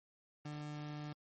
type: tone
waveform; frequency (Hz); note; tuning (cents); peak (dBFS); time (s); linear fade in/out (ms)
30% pulse; 149; D3; +25; -40; 0.45-1.13; 5
effects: low-pass 7000 Hz 12 dB/octave + MP3 32 kbps